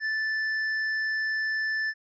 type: tone with tanh clipping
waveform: triangle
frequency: 1756 Hz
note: A6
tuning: 4 cents flat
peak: -27 dBFS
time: 0-1.94 s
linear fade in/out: 50 ms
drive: 11 dB
effects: resampled to 16000 Hz